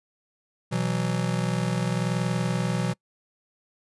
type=chord; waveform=square; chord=B suspended fourth; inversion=none; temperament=just; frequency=123.47 / 164.63 / 185.21 Hz; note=B2 / E3 / F#3; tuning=0 / -2 / +2 cents; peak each=-29 dBFS; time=0.71-2.94 s; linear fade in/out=20 ms; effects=noise-tail reverb RT60 0.1 s tail -26 dB re dry + resampled to 24000 Hz